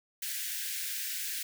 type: high-pass noise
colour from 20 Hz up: white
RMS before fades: -36 dBFS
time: 0.22-1.43 s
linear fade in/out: 5 ms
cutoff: 1500 Hz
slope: 96 dB/octave
effects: none